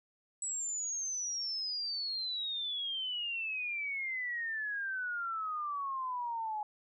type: exponential sweep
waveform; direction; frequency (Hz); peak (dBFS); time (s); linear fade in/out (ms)
sine; down; 7900 to 835; -34; 0.42-6.63; 2
effects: none